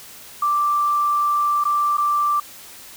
sine tone with dropouts, 1174.7 Hz, D6, in tune, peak -16 dBFS, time 0.42-2.4 s, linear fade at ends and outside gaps 5 ms, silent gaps 1.639-1.652 / 1.971-1.98 s, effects white hiss -41 dBFS RMS until 2.96 s

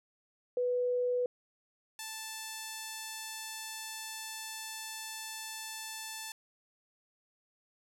sine / 5% pulse tone pair in turn, 493.9 / 880 Hz, B4 / A5, 0 / 0 cents, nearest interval minor seventh, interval 1000 cents, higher second, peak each -28 dBFS, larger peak neither, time 0.57-1.26 / 1.99-6.32 s, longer second, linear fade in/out 2 ms, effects none

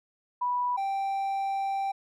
sine / triangle tone pair in turn, 983 / 783.6 Hz, B5 / G5, -8 / -1 cents, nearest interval major third, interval 393 cents, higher first, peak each -25 dBFS, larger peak neither, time 0.41-0.77 / 0.77-1.92 s, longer second, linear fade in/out 10 ms, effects none

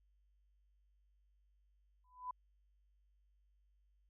sine tone with exponential growth, 1000 Hz, B5, 21 cents sharp, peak -37 dBFS, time 2.04-2.31 s, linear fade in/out 5 ms, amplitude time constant 57 ms, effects added 50 Hz sine -70 dBFS peak until 4.09 s

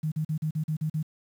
sine tone bursts, 155.56 Hz, D#3, in tune, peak -25 dBFS, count 8, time 0.03-1.029 s, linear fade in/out 10 ms, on 89 ms, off 41 ms, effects 9-bit

